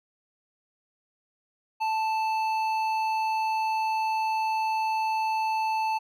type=tone with hard clipping; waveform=sine; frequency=880 Hz; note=A5; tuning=in tune; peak=-26 dBFS; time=1.8-5.99 s; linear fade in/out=20 ms; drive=9 dB; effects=none